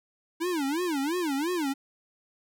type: tone with vibrato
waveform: square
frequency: 313.7 Hz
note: D#4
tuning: 14 cents sharp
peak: -27 dBFS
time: 0.4-1.74 s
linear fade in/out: 20 ms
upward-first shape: sine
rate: 2.9 Hz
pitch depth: 260 cents each way
effects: none